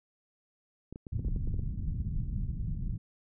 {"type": "clicks", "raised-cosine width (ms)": 3, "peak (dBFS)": -29, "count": 10, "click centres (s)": [0.926, 0.959, 1.068, 1.194, 1.248, 1.284, 1.362, 1.475, 1.542, 1.593]}
{"type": "low-pass noise", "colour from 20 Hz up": "pink", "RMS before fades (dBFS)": -33, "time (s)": [1.12, 2.98], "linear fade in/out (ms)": 5, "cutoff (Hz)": 170, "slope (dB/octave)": 24}
{"effects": []}